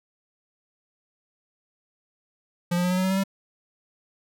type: tone with pitch steps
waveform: square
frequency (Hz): 174.61 / 177.35 / 180.14 / 182.97 / 185.85 / 188.77 / 191.74 / 194.75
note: F3 / F3 / F#3 / F#3 / F#3 / F#3 / G3 / G3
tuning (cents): 0 / +27 / -46 / -19 / +8 / +35 / -38 / -11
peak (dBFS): -22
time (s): 2.71-3.238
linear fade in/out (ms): 10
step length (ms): 66
effects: none